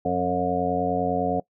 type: harmonic tone with a mistuned harmonic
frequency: 89.9 Hz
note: F#2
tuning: 49 cents flat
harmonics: 1 / 2 / 3 / 5 / 6 / 7 / 8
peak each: -36 / -30 / -29 / -28 / -29 / -32 / -26 dBFS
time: 0.05-1.4 s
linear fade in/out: 5 ms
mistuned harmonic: 1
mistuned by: +36 cents
effects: noise-tail reverb RT60 0.1 s tail -22 dB re dry